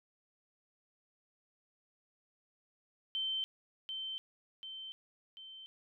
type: tone with echo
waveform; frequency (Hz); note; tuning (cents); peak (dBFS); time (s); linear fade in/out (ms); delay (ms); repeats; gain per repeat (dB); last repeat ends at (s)
sine; 3099; G7; -21; -33; 3.15-3.44; 0; 740; 3; -5; 5.66
effects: none